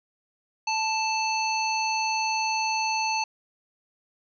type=harmonic tone; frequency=880 Hz; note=A5; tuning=in tune; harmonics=1 / 3 / 5 / 7; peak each=-26 / -29 / -32 / -35 dBFS; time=0.67-3.24 s; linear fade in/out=5 ms; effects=none